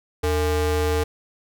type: ring-modulated tone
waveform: square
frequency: 186.6 Hz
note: F#3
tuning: 15 cents sharp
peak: -17 dBFS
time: 0.23-1.04 s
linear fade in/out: 10 ms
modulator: 266 Hz
effects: none